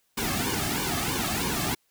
pink noise with flanger, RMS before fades -28 dBFS, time 0.17-1.75 s, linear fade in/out 10 ms, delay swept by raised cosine 1.5 to 2.11 ms, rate 3.1 Hz, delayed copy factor -1, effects white hiss -70 dBFS RMS until 1.9 s

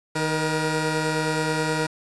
15% pulse tone pair together, 155.56 / 476.2 Hz, D#3 / A#4, 0 / +37 cents, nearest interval octave + perfect fifth, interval 1937 cents, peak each -18 / -19 dBFS, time 0.15-1.87 s, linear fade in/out 10 ms, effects resampled to 22050 Hz + 7-bit

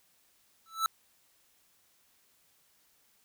square tone with exponential growth, 1318.5 Hz, E6, in tune, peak -23 dBFS, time 0.66-0.86 s, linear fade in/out 1 ms, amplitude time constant 43 ms, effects white hiss -68 dBFS RMS until 3.24 s

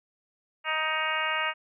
harmonic tone with a mistuned harmonic, 313.2 Hz, D#4, 11 cents sharp, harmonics 2 / 3 / 4 / 5 / 6 / 7 / 8 / 9, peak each -37 / -34 / -32 / -34 / -33 / -34 / -36 / -34 dBFS, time 0.64-1.54 s, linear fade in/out 50 ms, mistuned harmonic 7, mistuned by +27 cents, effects none

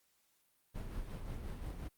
brown noise with tremolo, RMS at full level -41 dBFS, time 0.74-1.89 s, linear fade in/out 20 ms, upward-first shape sine, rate 5.6 Hz, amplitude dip 40%, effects white hiss -75 dBFS RMS until 1.97 s + Opus 48 kbps

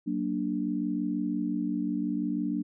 sine chord, Gb augmented, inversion none, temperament equal with one note detuned, 187.25 / 233.1 / 293.7 Hz, Gb3 / Bb3 / D4, +21 / 0 / 0 cents, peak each -33 / -32 / -30 dBFS, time 0.06-2.63 s, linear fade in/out 20 ms, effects none

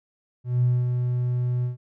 triangle tone with ADSR envelope, 123.6 Hz, B2, 2 cents sharp, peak -13 dBFS, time 0.44-1.77 s, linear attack 190 ms, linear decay 220 ms, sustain -6 dB, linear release 130 ms, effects tanh soft clip ceiling -14 dBFS

